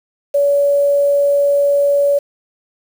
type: tone with quantisation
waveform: sine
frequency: 568 Hz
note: C#5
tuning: 42 cents sharp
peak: -10 dBFS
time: 0.34-2.19 s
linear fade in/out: 10 ms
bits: 6
effects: none